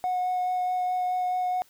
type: tone with vibrato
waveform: triangle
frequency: 730 Hz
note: F#5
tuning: 24 cents flat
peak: -21 dBFS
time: 0.04-1.62 s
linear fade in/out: 0 ms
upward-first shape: sine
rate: 4.7 Hz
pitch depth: 9 cents each way
effects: tanh soft clip ceiling -20 dBFS + white hiss -60 dBFS RMS until 1.69 s